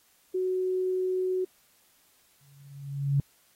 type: tone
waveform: sine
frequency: 370.6 Hz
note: F#4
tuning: 3 cents sharp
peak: -25 dBFS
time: 0.34-1.45 s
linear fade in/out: 10 ms
type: tone with exponential growth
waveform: sine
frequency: 140 Hz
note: C#3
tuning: 18 cents sharp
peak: -19 dBFS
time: 2.41-3.2 s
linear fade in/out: 2 ms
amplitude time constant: 170 ms
effects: white hiss -64 dBFS RMS until 3.55 s + AAC 48 kbps